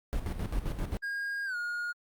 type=noise with tremolo; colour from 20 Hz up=brown; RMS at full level=-31 dBFS; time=0.13-0.97 s; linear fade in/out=0 ms; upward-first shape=square; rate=7.6 Hz; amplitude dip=60%
type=tone with pitch glide; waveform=triangle; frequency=1626 to 1432 Hz; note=G#6 to F6; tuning=-37 to +43 cents; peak=-30 dBFS; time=1.02-1.93 s; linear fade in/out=20 ms; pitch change=-220 cents; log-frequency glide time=1.45-1.56 s
effects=Opus 48 kbps